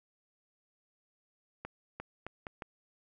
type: accelerating click train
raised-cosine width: 0.5 ms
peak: -25 dBFS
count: 5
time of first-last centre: 1.65-2.622 s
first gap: 350 ms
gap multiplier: 0.76
effects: none